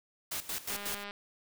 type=noise with tremolo; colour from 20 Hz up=white; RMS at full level=-36 dBFS; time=0.31-1.04 s; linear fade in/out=10 ms; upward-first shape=square; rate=5.5 Hz; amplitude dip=80%
type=click train; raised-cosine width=0.3 ms; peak=-26 dBFS; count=84; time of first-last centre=0.7-1.109 s; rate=203 Hz
effects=none